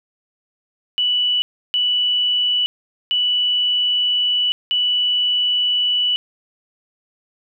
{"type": "tone bursts at uneven times", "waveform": "sine", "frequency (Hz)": 2960, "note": "F#7", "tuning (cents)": 0, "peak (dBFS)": -15, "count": 4, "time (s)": [[0.98, 1.42], [1.74, 2.66], [3.11, 4.52], [4.71, 6.16]], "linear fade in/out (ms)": 0, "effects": []}